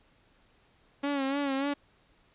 sawtooth tone with vibrato, 277.2 Hz, C#4, in tune, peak -24 dBFS, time 1.03-1.74 s, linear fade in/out 10 ms, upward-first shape sine, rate 3.4 Hz, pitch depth 62 cents each way, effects pink hiss -65 dBFS RMS until 2.34 s + resampled to 8000 Hz

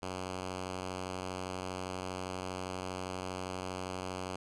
5% pulse tone, 92.5 Hz, F#2, in tune, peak -26 dBFS, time 0.02-4.36 s, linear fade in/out 5 ms, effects resampled to 22050 Hz

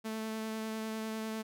sawtooth tone with vibrato, 220 Hz, A3, in tune, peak -32 dBFS, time 0.04-1.43 s, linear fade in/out 20 ms, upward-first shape triangle, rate 10 Hz, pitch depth 14 cents each way, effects none

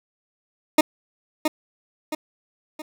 20% pulse tone with echo, 308.5 Hz, D#4, 15 cents flat, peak -6 dBFS, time 0.78-0.81 s, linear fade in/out 5 ms, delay 670 ms, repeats 3, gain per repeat -7 dB, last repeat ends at 2.82 s, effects none

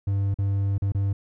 triangle tone with dropouts, 99 Hz, G2, 18 cents sharp, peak -19 dBFS, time 0.07-1.13 s, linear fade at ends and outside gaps 5 ms, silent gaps 0.343-0.386 / 0.781-0.82 / 0.921-0.947 s, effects none

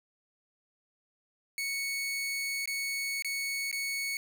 sawtooth tone with dropouts, 2217 Hz, C#7, in tune, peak -28 dBFS, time 1.58-4.17 s, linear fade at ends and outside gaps 1 ms, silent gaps 2.657-2.675 / 3.223-3.246 / 3.714-3.727 s, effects none

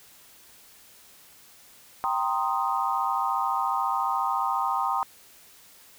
sine chord, C minor seventh, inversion second, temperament equal, 784 / 932.3 / 1046.5 / 1244.5 Hz, G5 / Bb5 / C6 / Eb6, 0 / 0 / 0 / 0 cents, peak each -29 dBFS, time 2.04-5.03 s, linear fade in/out 0 ms, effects white hiss -53 dBFS RMS until 5.98 s

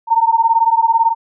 sine beating tone pair, 904 / 922 Hz, A5 / A#5, +47 / -19 cents, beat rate 18 Hz, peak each -13 dBFS, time 0.07-1.15 s, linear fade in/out 50 ms, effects none

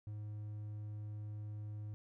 triangle tone, 105.4 Hz, G#2, 26 cents sharp, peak -40 dBFS, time 0.07-1.94 s, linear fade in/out 0 ms, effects none

